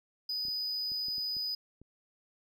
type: tone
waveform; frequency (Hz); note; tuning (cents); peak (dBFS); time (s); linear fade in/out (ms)
triangle; 4978; D#8; 0; -31; 0.29-1.55; 5
type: clicks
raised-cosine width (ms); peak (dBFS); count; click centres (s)
3; -40; 7; 0.452 / 0.484 / 0.918 / 1.084 / 1.182 / 1.367 / 1.816
effects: none